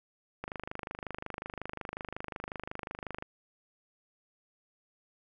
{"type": "click train", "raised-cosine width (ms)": 0.5, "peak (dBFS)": -22, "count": 72, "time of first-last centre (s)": [0.44, 3.224], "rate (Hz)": 25.5, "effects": []}